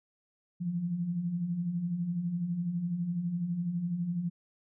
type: beating tone pair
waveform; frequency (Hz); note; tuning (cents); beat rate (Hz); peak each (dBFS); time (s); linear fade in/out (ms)
sine; 163.5 / 175.5; E3 / F3; -14 / +9; 12; -39 / -30; 0.6-4.3; 20
effects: none